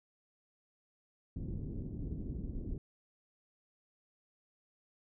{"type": "low-pass noise", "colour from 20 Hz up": "pink", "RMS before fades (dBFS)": -40, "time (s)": [1.36, 2.78], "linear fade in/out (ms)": 2, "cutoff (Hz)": 320, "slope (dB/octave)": 24, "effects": []}